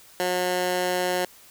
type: tone with high-pass filter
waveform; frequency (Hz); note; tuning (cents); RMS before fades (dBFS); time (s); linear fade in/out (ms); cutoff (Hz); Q
15% pulse; 180.8; F#3; -40; -25; 0.2-1.25; 0; 400; 0.75
effects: white hiss -51 dBFS RMS until 1.5 s